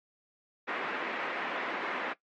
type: band-pass noise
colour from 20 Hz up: white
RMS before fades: -35 dBFS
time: 0.67-2.14 s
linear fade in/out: 20 ms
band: 240 to 2200 Hz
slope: 24 dB/octave
effects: noise-tail reverb RT60 0.1 s tail -17 dB re dry + MP3 48 kbps